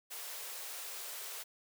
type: high-pass noise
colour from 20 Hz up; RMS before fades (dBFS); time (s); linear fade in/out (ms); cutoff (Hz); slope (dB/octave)
white; -44; 0.1-1.44; 20; 370; 96
effects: none